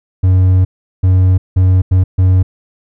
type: tone bursts at uneven times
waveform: triangle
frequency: 92.7 Hz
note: F#2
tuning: 4 cents sharp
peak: -4 dBFS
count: 5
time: 0.23-0.65 / 1.03-1.38 / 1.56-1.82 / 1.91-2.04 / 2.18-2.43 s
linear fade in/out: 10 ms
effects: none